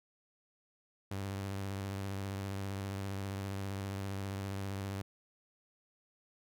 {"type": "tone with vibrato", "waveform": "sawtooth", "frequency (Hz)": 98, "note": "G2", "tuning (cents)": 0, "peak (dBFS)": -33, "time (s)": [1.11, 5.02], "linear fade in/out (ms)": 5, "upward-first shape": "sine", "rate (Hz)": 15, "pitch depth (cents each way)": 33, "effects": []}